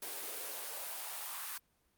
white noise with high-pass filter sweep, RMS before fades -42 dBFS, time 0.02-1.58 s, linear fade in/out 5 ms, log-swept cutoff 330 to 1100 Hz, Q 2.1, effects pink hiss -75 dBFS RMS until 1.97 s + Opus 32 kbps

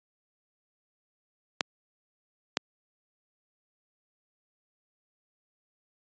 clicks, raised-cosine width 0.2 ms, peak -6 dBFS, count 2, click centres 1.608 / 2.571 s, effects high-pass 200 Hz 12 dB/octave + resampled to 16000 Hz

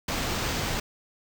pink noise with sample-and-hold, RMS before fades -29 dBFS, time 0.08-0.8 s, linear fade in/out 5 ms, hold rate 11025 Hz, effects none

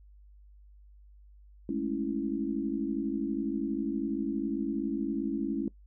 sine chord, A major seventh, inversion third, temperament equal, 207.7 / 220 / 277.2 / 329.6 Hz, G#3 / A3 / C#4 / E4, 0 / 0 / 0 / 0 cents, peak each -36 / -37 / -32 / -34 dBFS, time 1.69-5.68 s, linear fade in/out 2 ms, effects noise-tail reverb RT60 0.1 s tail -21 dB re dry + added 50 Hz sine -52 dBFS peak until 5.86 s

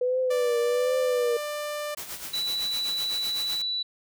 sine tone with vibrato, 493.9 Hz, B4, in tune, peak -22 dBFS, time 0.01-1.37 s, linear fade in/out 5 ms, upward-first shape triangle, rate 1.3 Hz, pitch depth 80 cents each way
sawtooth tone with pitch glide, 587.3 to 593.8 Hz, D5 to D5, 0 to +19 cents, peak -26 dBFS, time 0.3-1.95 s, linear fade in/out 10 ms, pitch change +19 cents, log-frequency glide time 0.55-1.34 s
white noise with tremolo, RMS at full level -35 dBFS, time 1.97-3.62 s, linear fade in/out 5 ms, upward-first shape sine, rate 7.9 Hz, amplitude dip 60%
sine tone, 3951 Hz, B7, in tune, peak -26 dBFS, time 2.33-3.83 s, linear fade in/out 10 ms
effects none

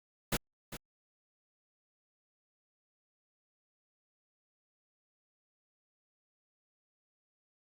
pink noise with echo, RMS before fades -31 dBFS, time 0.32-0.37 s, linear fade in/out 5 ms, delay 400 ms, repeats 1, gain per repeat -12 dB, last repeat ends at 0.77 s, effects Opus 48 kbps

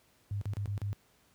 sine tone with dropouts, 101.1 Hz, G#2, 46 cents flat, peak -31 dBFS, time 0.31-0.93 s, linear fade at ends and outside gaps 0 ms, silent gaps 0.413-0.456 / 0.535-0.569 / 0.658-0.676 / 0.778-0.817 s, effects pink hiss -67 dBFS RMS until 1.34 s + high-pass 60 Hz 12 dB/octave

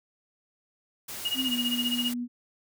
white noise, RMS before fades -38 dBFS, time 1.08-2.14 s, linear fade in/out 10 ms
sine tone with tremolo, 2871 Hz, F7, 47 cents sharp, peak -24 dBFS, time 1.25-2.11 s, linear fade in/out 2 ms, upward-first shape sine, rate 15 Hz, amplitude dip 90%
sine tone with pitch glide, 261.6 to 242.7 Hz, C4 to B3, 0 to -30 cents, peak -29 dBFS, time 1.34-2.28 s, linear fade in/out 50 ms, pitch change -130 cents, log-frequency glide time 1.45-1.52 s
effects none

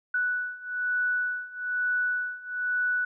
sine beating tone pair, 1480 / 1481.1 Hz, F#6 / F#6, 0 / +1 cents, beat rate 1.1 Hz, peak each -30 / -28 dBFS, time 0.14-3.05 s, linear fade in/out 5 ms, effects none

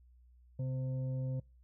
sine tone with frequency modulation, 131.6 Hz, C3, 10 cents sharp, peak -33 dBFS, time 0.59-1.4 s, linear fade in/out 5 ms, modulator 388 Hz, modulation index 0.39, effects noise-tail reverb RT60 0.3 s tail -25 dB re dry + added 61 Hz sine -59 dBFS peak until 1.63 s

